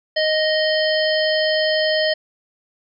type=harmonic tone with a mistuned harmonic; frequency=622.3 Hz; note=D#5; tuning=in tune; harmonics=1 / 3 / 5 / 7 / 8; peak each=-18 / -23 / -25 / -26 / -27 dBFS; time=0.16-2.14 s; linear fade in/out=10 ms; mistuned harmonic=8; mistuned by=+36 cents; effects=none